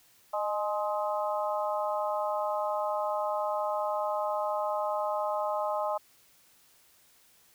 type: harmonic tone with a mistuned harmonic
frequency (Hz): 210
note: G#3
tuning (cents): +19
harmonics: 3 / 4 / 5 / 6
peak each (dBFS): -31 / -33 / -35 / -37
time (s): 0.33-5.98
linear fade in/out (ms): 10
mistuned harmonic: 3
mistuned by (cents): -40
effects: white hiss -62 dBFS RMS until 7.54 s

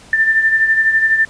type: beating tone pair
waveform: sine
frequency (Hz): 1780 / 1792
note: A6 / A6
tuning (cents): +20 / +31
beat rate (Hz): 12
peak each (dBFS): -11 / -19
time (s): 0.13-1.25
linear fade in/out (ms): 2
effects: pink hiss -42 dBFS RMS until 1.29 s + resampled to 22050 Hz

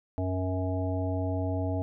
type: harmonic tone with a mistuned harmonic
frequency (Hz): 92.5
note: F#2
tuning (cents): 0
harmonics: 1 / 3 / 5 / 7 / 9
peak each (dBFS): -29 / -33 / -39 / -35 / -42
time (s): 0.18-1.82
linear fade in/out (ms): 0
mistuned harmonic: 5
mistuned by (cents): +15
effects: none

